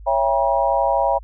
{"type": "chord", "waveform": "sine", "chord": "C# diminished seventh", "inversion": "none", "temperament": "just", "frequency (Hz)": [554.4, 665.2, 798.3, 957.9], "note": ["C#5", "E5", "G5", "Bb5"], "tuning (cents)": [0, 16, 31, 47], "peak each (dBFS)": -21, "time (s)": [0.06, 1.19], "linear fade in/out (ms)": 20, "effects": ["added 51 Hz sine -36 dBFS peak until 1.23 s"]}